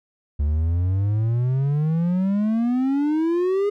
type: exponential sweep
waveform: triangle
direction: up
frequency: 71 to 415.3 Hz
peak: -16 dBFS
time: 0.39-3.7 s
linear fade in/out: 10 ms
effects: none